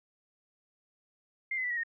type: tone with pitch steps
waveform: sine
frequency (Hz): 2100 / 2034 / 1970.7 / 1909.1 / 1849.4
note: C7 / C7 / B6 / A#6 / A#6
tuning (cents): +6 / -50 / -4 / +41 / -14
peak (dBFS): -30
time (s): 1.51-1.835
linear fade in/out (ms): 5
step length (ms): 65
effects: none